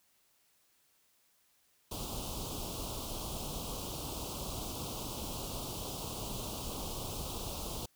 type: band-stop noise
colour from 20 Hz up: pink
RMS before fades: -40 dBFS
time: 1.91-7.86 s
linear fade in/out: 5 ms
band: 1200 to 2800 Hz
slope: 48 dB/octave
effects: white hiss -71 dBFS RMS until 7.95 s